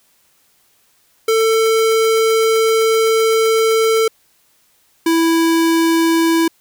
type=tone pair in turn; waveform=square; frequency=446.1 / 329.6 Hz; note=A4 / E4; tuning=+24 / 0 cents; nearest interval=perfect fourth; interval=524 cents; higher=first; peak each=-12 dBFS; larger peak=neither; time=1.28-4.08 / 5.06-6.48 s; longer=first; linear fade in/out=5 ms; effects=white hiss -57 dBFS RMS until 6.6 s